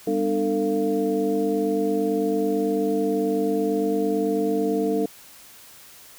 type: tone cluster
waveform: sine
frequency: 200.7 / 250 / 298.8 / 449.6 / 691 Hz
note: G3 / B3 / D4 / A4 / F5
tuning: +41 / +21 / +30 / +37 / -19 cents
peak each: -28 / -32 / -25 / -23 / -32 dBFS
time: 0.07-5.06 s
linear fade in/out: 5 ms
effects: white hiss -47 dBFS RMS until 6.18 s